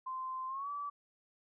sine tone with pitch glide, 1039 to 1152.8 Hz, C6 to D6, -12 to -33 cents, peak -37 dBFS, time 0.06-0.9 s, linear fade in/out 10 ms, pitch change +179 cents, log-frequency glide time 0.47-0.7 s, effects none

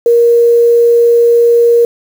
sine tone with quantisation, 470.8 Hz, A#4, 17 cents sharp, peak -4 dBFS, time 0.06-1.85 s, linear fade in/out 2 ms, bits 5, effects none

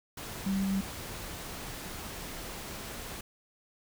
sine tone in noise, 194.2 Hz, G3, 16 cents flat, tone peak -27 dBFS, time 0.46-0.81 s, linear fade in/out 5 ms, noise pink, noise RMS -41 dBFS, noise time 0.17-3.21 s, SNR +11 dB, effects none

